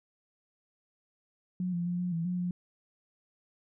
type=tone with pitch steps; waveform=sine; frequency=181.7 / 173 / 176.2 / 178.9 / 166.1 / 179.5 / 177.8 Hz; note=F#3 / F3 / F3 / F3 / E3 / F3 / F3; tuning=-31 / -16 / +16 / +42 / +13 / +48 / +31 cents; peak=-29 dBFS; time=1.6-2.51 s; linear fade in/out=2 ms; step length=130 ms; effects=none